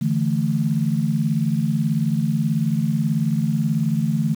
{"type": "chord", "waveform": "sine", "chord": "D suspended second", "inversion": "none", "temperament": "just", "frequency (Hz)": [146.83, 165.19, 220.2], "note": ["D3", "E3", "A3"], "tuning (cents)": [0, 4, 2], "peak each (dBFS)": -22, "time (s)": [0.01, 4.35], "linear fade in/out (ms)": 10, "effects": ["7-bit"]}